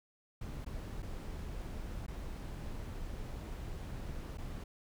brown noise with dropouts, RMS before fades -42 dBFS, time 0.41-4.64 s, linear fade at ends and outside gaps 5 ms, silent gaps 0.648-0.662 / 1.023-1.027 / 2.065-2.08 / 4.374-4.382 s, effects none

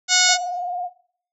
harmonic tone, 731 Hz, F#5, 21 cents flat, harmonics 1 / 2 / 3 / 4 / 5 / 6 / 7 / 8 / 9 / 10, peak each -26 / -23 / -23 / -26 / -22 / -23 / -22 / -23 / -24 / -22 dBFS, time 0.08-0.38 s, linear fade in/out 50 ms
sine tone with vibrato, 715 Hz, F5, 41 cents sharp, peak -24 dBFS, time 0.25-0.9 s, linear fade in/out 50 ms, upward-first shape triangle, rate 19 Hz, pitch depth 62 cents each way
effects noise-tail reverb RT60 0.6 s tail -21 dB re dry

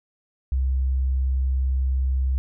sine tone, 65.5 Hz, C2, 2 cents sharp, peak -19 dBFS, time 0.52-2.38 s, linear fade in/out 0 ms, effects none

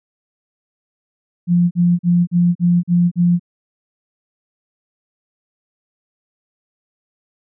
sine tone bursts, 174.61 Hz, F3, in tune, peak -10 dBFS, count 7, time 1.47-3.396 s, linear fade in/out 50 ms, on 240 ms, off 41 ms, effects none

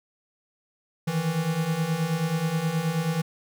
square beating tone pair, 155.56 / 164.96 Hz, D#3 / E3, 0 / +2 cents, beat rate 9.4 Hz, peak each -30 / -26 dBFS, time 1.07-3.22 s, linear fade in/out 10 ms, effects none

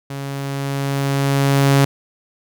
sawtooth tone with level ramp, 138.59 Hz, C#3, in tune, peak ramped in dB -22 to -6 dBFS, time 0.1-1.85 s, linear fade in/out 5 ms, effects none

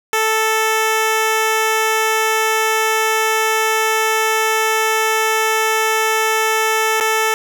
10% pulse tone with dropouts, 440 Hz, A4, in tune, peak -6 dBFS, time 0.13-7.34 s, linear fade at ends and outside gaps 1 ms, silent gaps 7.001-7.008 s, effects none

